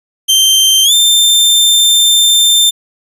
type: tone with pitch glide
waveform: sawtooth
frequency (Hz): 3136 to 3582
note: G7 to A7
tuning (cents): 0 to +30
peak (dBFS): -3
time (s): 0.28-2.71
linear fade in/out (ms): 20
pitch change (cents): +230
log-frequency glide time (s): 0.84-0.93
effects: resampled to 32000 Hz

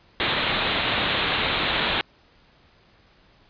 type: low-pass noise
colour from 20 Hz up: white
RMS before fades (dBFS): -24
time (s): 0.2-2.01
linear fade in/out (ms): 0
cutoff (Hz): 4000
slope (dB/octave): 96
effects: pink hiss -57 dBFS RMS until 3.49 s + resampled to 11025 Hz

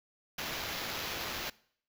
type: noise with sample-and-hold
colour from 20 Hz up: violet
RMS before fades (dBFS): -38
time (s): 0.38-1.5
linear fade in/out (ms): 5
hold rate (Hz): 8820
effects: noise-tail reverb RT60 0.6 s tail -22 dB re dry

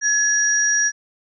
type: tone pair together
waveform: sine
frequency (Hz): 1700 / 5723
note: G#6 / F8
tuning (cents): +40 / +41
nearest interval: octave + major sixth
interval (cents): 2101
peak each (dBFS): -18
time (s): 0.01-0.92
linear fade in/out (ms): 50
effects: none

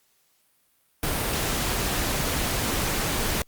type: noise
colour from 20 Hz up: pink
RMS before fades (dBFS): -26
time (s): 1.03-3.42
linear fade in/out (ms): 2
effects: white hiss -66 dBFS RMS until 3.47 s + Opus 48 kbps

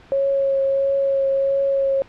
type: tone with vibrato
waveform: sine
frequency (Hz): 547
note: C#5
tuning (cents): -23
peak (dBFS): -16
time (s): 0.12-2.02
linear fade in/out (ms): 0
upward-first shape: triangle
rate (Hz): 1.5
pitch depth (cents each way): 15
effects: pink hiss -47 dBFS RMS until 2.08 s + low-pass 3000 Hz 12 dB/octave

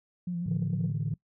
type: tone with vibrato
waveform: sine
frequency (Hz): 174.61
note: F3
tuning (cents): 0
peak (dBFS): -29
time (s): 0.27-0.9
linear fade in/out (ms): 5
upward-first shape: square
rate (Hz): 6.8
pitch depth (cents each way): 32
type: chord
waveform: sine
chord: A suspended fourth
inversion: none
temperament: equal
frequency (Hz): 110 / 146.83 / 164.81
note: A2 / D3 / E3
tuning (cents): 0 / 0 / 0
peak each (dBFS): -32 / -30 / -34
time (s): 0.46-1.14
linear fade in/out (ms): 5
effects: noise-tail reverb RT60 0.1 s tail -22 dB re dry + tanh soft clip ceiling -21 dBFS

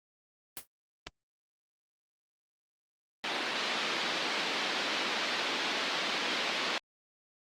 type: noise with exponential decay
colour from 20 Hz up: white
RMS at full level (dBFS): -35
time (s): 0.57-0.67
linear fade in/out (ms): 0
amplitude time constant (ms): 21
type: clicks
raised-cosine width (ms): 0.2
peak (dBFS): -22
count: 2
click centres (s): 1.069 / 1.072
type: band-pass noise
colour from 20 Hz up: white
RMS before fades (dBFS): -33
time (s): 3.24-6.78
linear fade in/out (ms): 0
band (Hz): 210 to 4100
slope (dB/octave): 24
effects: Opus 32 kbps

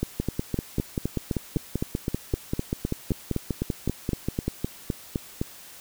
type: two click trains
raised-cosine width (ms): 3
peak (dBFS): -12 / -12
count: 23 / 22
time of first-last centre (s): 0.2-4.48 / 0.03-5.415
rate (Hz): 5.14 / 3.9
effects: white hiss -46 dBFS RMS until 5.8 s

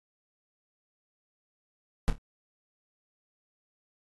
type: noise with echo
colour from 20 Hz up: brown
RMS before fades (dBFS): -20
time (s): 2.08-2.1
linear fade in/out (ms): 0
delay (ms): 27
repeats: 3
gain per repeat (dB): -11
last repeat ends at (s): 2.181
effects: AAC 32 kbps

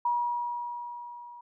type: tone with level ramp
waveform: sine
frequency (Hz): 960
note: B5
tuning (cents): -49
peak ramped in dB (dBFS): -23 to -44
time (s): 0.05-1.41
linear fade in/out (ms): 5
effects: none

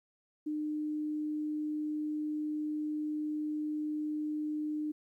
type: tone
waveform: sine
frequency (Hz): 303.1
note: D#4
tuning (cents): -45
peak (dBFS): -32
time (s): 0.46-4.92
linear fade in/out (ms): 10
effects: 12-bit

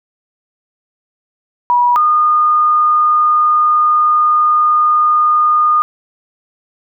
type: tone pair in turn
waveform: sine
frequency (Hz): 970 / 1222.1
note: B5 / D#6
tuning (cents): -31 / -31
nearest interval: major third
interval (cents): 400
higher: second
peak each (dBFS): -8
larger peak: neither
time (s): 1.7-1.96 / 1.96-5.82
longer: second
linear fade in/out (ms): 0
effects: none

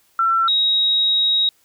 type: tone pair in turn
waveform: sine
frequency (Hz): 1346 / 3797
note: E6 / A#7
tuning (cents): +36 / +31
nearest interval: octave + tritone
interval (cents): 1795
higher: second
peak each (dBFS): -14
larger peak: neither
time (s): 0.19-0.48 / 0.48-1.49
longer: second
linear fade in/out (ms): 2
effects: white hiss -59 dBFS RMS until 1.64 s

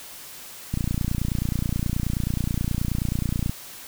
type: click train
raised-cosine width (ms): 5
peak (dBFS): -12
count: 82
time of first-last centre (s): 0.74-3.495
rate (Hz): 29.4
effects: white hiss -41 dBFS RMS until 3.87 s

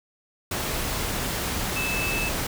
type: tone in noise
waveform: sine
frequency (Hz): 2620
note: E7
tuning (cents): -11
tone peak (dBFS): -27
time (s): 1.76-2.29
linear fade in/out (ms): 5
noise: pink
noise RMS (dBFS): -28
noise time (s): 0.51-2.47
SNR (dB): -2
effects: none

